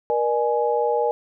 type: tone cluster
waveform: sine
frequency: 475 / 600 / 836 Hz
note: A#4 / D5 / G#5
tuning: +33 / +37 / +11 cents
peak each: -21 / -25 / -23 dBFS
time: 0.1-1.11 s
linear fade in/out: 0 ms
effects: none